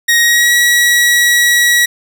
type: tone with pitch glide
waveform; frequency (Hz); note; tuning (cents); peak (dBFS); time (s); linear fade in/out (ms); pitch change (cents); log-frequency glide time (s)
sawtooth; 1879 to 1922.9; A#6 to B6; +13 to -47; -4; 0.08-1.86; 10; +40; 0.2-0.54
effects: none